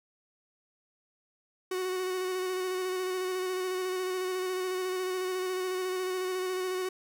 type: tone with vibrato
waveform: 45% pulse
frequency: 370 Hz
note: F#4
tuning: in tune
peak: -30 dBFS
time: 1.71-6.89 s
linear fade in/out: 5 ms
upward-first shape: square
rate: 14 Hz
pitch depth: 18 cents each way
effects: none